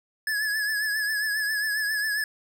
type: tone with vibrato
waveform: square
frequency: 1707 Hz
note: G#6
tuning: 47 cents sharp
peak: -25 dBFS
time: 0.27-2.24 s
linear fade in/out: 2 ms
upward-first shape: triangle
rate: 7.4 Hz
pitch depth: 64 cents each way
effects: none